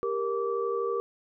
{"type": "tone cluster", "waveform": "sine", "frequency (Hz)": [396.7, 469, 1160], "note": ["G4", "A#4", "D6"], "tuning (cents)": [21, 11, -22], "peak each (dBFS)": [-31, -29, -34], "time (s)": [0.03, 1], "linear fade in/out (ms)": 0, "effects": []}